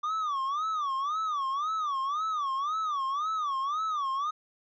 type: tone with vibrato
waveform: triangle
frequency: 1178 Hz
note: D6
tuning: 5 cents sharp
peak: -26 dBFS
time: 0.03-4.31 s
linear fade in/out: 10 ms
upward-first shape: sine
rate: 1.9 Hz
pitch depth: 180 cents each way
effects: resampled to 16000 Hz